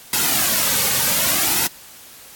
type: noise with flanger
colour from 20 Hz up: white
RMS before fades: -18 dBFS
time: 0.13-1.67 s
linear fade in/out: 2 ms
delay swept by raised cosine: 1.7 to 3 ms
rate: 0.65 Hz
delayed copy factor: -0.65
effects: white hiss -42 dBFS RMS until 2.35 s + AAC 64 kbps